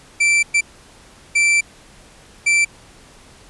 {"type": "tone bursts at uneven times", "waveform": "45% pulse", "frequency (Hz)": 2340, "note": "D7", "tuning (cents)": -7, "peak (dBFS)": -12, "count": 4, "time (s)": [[0.2, 0.43], [0.54, 0.61], [1.35, 1.61], [2.46, 2.65]], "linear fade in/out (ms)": 10, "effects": ["pink hiss -46 dBFS RMS until 3.49 s", "resampled to 24000 Hz"]}